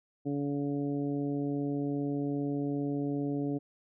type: harmonic tone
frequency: 142.5 Hz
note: C#3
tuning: 48 cents sharp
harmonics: 1 / 2 / 3 / 4 / 5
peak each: -36 / -31 / -38 / -45 / -47 dBFS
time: 0.25-3.59 s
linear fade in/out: 20 ms
effects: none